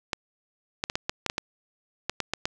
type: clicks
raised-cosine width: 0.2 ms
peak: -9 dBFS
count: 12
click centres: 0.132 / 0.839 / 0.899 / 0.955 / 1.095 / 1.263 / 1.299 / 1.381 / 2.096 / 2.203 / 2.336 / 2.455 s
effects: none